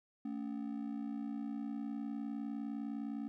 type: ring-modulated tone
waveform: triangle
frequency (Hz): 251.3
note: B3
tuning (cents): +30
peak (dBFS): -33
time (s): 0.25-3.28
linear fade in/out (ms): 0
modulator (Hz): 29.9
effects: none